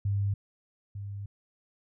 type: tone pair in turn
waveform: sine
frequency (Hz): 100 / 100.42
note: G2 / G2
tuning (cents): +35 / +42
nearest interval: unison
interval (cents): 7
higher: second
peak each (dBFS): -25 / -35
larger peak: first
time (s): 0.05-0.34 / 0.95-1.26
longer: second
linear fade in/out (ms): 5
effects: none